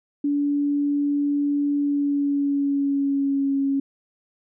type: tone with pitch glide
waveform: sine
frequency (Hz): 287.5 to 275.3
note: D4 to C#4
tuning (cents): -37 to -12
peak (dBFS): -19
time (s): 0.24-3.8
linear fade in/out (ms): 5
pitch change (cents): -75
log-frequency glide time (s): 1.76-3.56
effects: none